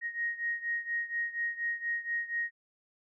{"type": "beating tone pair", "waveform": "sine", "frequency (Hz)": [1872, 1876.2], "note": ["A#6", "A#6"], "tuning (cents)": [7, 11], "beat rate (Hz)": 4.2, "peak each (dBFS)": [-33, -36], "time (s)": [0.01, 2.51], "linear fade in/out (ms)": 50, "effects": []}